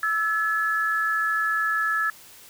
sine tone pair together, 1317 / 1709.9 Hz, E6 / A6, -2 / -50 cents, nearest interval perfect fourth, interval 452 cents, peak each -25 / -23 dBFS, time 0.03-2.1 s, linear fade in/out 2 ms, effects white hiss -48 dBFS RMS until 2.49 s

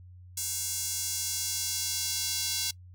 square tone with high-pass filter sweep, 307.2 Hz, D#4, 22 cents flat, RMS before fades -32 dBFS, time 0.37-2.71 s, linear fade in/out 5 ms, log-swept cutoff 7000 to 4500 Hz, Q 1.5, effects noise-tail reverb RT60 0.1 s tail -22 dB re dry + added 90 Hz sine -47 dBFS peak until 2.94 s

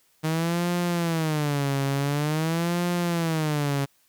sawtooth tone with vibrato, 155.56 Hz, D#3, in tune, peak -19 dBFS, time 0.23-3.86 s, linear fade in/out 20 ms, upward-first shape sine, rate 0.47 Hz, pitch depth 210 cents each way, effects white hiss -64 dBFS RMS until 4.08 s

